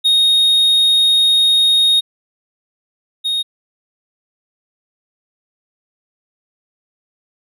triangle tone pair in turn, 3725 / 3725 Hz, A#7 / A#7, -2 / -2 cents, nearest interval unison, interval 0 cents, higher neither, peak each -8 / -14 dBFS, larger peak first, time 0.04-2.01 / 3.24-3.43 s, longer first, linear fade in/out 20 ms, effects none

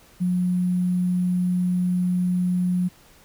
sine tone with sample-and-hold, 180 Hz, F#3, 47 cents flat, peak -19 dBFS, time 0.2-2.89 s, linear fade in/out 20 ms, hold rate 11025 Hz, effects pink hiss -53 dBFS RMS until 3.24 s

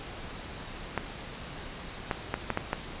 clicks, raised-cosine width 0.5 ms, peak -12 dBFS, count 6, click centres 0.977 / 2.112 / 2.341 / 2.503 / 2.574 / 2.731 s, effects pink hiss -41 dBFS RMS until 3 s + resampled to 8000 Hz

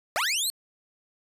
20% pulse linear sweep, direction up, 563 to 4397 Hz, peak -19 dBFS, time 0.16-0.5 s, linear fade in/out 0 ms, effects resampled to 32000 Hz

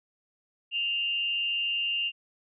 sine tone with frequency modulation, 2794 Hz, F7, in tune, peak -26 dBFS, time 0.71-2.12 s, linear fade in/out 50 ms, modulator 207 Hz, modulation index 0.35, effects none

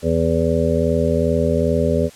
harmonic tone, 82.5 Hz, E2, 2 cents sharp, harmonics 1 / 2 / 3 / 5 / 6 / 7, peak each -22 / -22 / -22 / -22 / -22 / -22 dBFS, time 0.02-2.1 s, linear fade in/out 50 ms, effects white hiss -44 dBFS RMS until 2.15 s + low-pass 9000 Hz 12 dB/octave

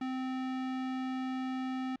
square tone, 259.3 Hz, C4, 15 cents flat, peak -34 dBFS, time 0.01-1.96 s, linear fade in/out 5 ms, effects pink hiss -75 dBFS RMS until 2 s + low-pass 3000 Hz 12 dB/octave

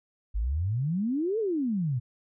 sine exponential two-way sweep, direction up then down, 47.69 to 462.7 to 115.2 Hz, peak -25 dBFS, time 0.34-2 s, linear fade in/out 20 ms, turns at 1.39 s, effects none

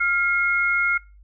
sine tone pair together, 1396.9 / 2157 Hz, F6 / C#7, 0 / -48 cents, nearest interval minor sixth, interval 752 cents, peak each -21 / -21 dBFS, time 0-0.98 s, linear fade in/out 10 ms, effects noise-tail reverb RT60 0.3 s tail -23 dB re dry + added 50 Hz sine -46 dBFS peak until 1.23 s

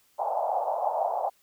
pink band-pass noise, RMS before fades -28 dBFS, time 0.18-1.3 s, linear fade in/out 20 ms, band 620 to 860 Hz, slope 48 dB/octave, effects white hiss -65 dBFS RMS until 1.42 s

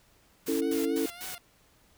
white noise bursts, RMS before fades -39 dBFS, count 4, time 0.46-1.354 s, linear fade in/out 10 ms, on 150 ms, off 98 ms
sine chord, A major, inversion first, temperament equal with one note detuned, 277.2 / 329.6 / 445.9 Hz, C#4 / E4 / A4, 0 / 0 / +23 cents, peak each -30 dBFS, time 0.48-1.06 s, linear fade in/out 5 ms
10% pulse tone with vibrato, 717 Hz, F5, 45 cents sharp, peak -36 dBFS, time 0.62-1.38 s, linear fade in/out 0 ms, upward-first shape sine, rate 3.5 Hz, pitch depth 74 cents each way
effects pink hiss -63 dBFS RMS until 1.97 s

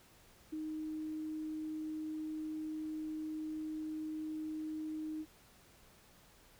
sine tone with ADSR envelope, 311.1 Hz, D#4, in tune, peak -36 dBFS, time 0.52-5.26 s, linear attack 14 ms, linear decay 4 ms, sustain -2 dB, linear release 53 ms, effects pink hiss -63 dBFS RMS until 6.59 s

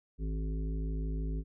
harmonic tone, 53 Hz, G#1, 36 cents sharp, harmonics 1 / 3 / 5 / 7 / 8, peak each -32 / -40 / -44 / -50 / -51 dBFS, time 0.18-1.44 s, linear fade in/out 50 ms, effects none

